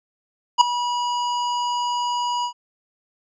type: tone with ADSR envelope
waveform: square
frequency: 970 Hz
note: B5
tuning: 31 cents flat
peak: -7 dBFS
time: 0.58-2.53 s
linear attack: 30 ms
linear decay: 6 ms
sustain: -15 dB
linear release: 87 ms
effects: resampled to 16000 Hz